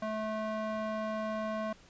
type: tone with band-pass filter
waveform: square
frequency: 217 Hz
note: A3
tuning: 24 cents flat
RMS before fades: -35 dBFS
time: 0.02-1.73 s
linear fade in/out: 5 ms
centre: 810 Hz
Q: 1.2
effects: pink hiss -59 dBFS RMS until 1.89 s + resampled to 16000 Hz